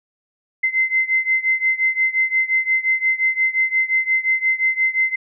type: beating tone pair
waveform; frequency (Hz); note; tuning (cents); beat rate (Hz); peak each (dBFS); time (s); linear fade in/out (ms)
sine; 2065 / 2070.7; C7 / C7; -23 / -19; 5.7; -18 / -20; 0.63-5.16; 10
effects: none